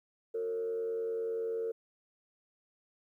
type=tone with frequency modulation; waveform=sine; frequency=455.2 Hz; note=A#4; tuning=41 cents flat; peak=-31 dBFS; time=0.34-1.72 s; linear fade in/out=10 ms; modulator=89.8 Hz; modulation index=0.44; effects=tanh soft clip ceiling -27 dBFS + 12-bit